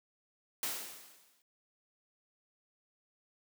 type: noise with exponential decay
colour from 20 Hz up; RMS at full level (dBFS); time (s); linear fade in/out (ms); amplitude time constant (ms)
white; -34; 0.63-1.42; 1; 170
effects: high-pass 200 Hz 12 dB/octave